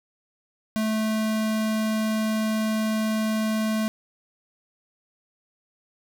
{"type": "tone", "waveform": "square", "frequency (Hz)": 218, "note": "A3", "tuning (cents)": -16, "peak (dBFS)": -23, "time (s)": [0.76, 3.88], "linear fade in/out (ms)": 0, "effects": []}